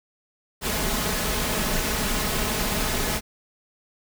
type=noise with comb filter; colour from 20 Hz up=pink; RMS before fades=-25 dBFS; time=0.61-3.21 s; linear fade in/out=50 ms; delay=4.7 ms; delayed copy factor=+0.5; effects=none